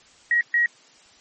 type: tone bursts at uneven times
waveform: sine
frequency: 1900 Hz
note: A#6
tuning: 33 cents sharp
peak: -16 dBFS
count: 2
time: 0.31-0.41 / 0.54-0.66 s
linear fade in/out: 2 ms
effects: white hiss -53 dBFS RMS until 1.2 s + MP3 32 kbps